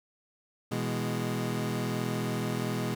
25% pulse chord, E major, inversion second, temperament equal, 123.47 / 164.81 / 207.7 Hz, B2 / E3 / G#3, 0 / 0 / 0 cents, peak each -29 / -32 / -30 dBFS, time 0.71-2.95 s, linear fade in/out 10 ms, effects none

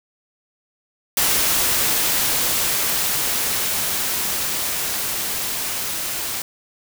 white noise with level ramp, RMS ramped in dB -18 to -26 dBFS, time 1.17-6.42 s, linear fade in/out 2 ms, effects none

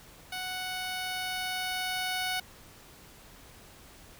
10% pulse tone with level ramp, 740 Hz, F#5, in tune, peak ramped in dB -26 to -21 dBFS, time 0.32-2.4 s, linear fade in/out 5 ms, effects pink hiss -53 dBFS RMS until 4.19 s

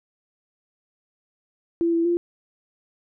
sine tone with pitch steps, 337.2 / 333.8 / 345.6 Hz, E4 / E4 / F4, +39 / +22 / -18 cents, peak -18 dBFS, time 1.81-2.17 s, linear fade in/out 0 ms, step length 120 ms, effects none

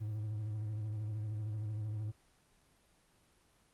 triangle tone with vibrato, 107 Hz, A2, 48 cents flat, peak -34 dBFS, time 0-2.12 s, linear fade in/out 20 ms, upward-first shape sine, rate 13 Hz, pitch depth 48 cents each way, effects pink hiss -69 dBFS RMS until 3.73 s + Opus 24 kbps

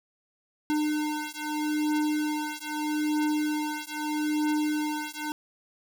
square beating tone pair, 302.1 / 302.89 Hz, D4 / D#4, +49 / -46 cents, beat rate 0.79 Hz, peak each -30 dBFS, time 0.7-5.32 s, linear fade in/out 0 ms, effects none

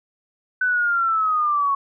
sine linear sweep, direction down, 1513 to 1100 Hz, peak -17 dBFS, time 0.61-1.75 s, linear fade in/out 5 ms, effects none

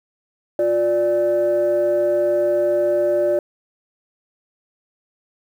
sine tone pair together, 354.2 / 588 Hz, F4 / D5, +24 / +2 cents, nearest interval major sixth, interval 878 cents, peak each -19 / -15 dBFS, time 0.59-3.39 s, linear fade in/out 2 ms, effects tanh soft clip ceiling -11 dBFS + 8-bit

